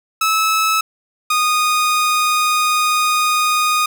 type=tone pair in turn; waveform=sawtooth; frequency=1300 / 1234.9 Hz; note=E6 / D#6; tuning=-24 / -13 cents; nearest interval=minor second; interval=89 cents; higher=first; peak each=-10 dBFS; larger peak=neither; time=0.21-0.81 / 1.3-3.86 s; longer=second; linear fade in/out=5 ms; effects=none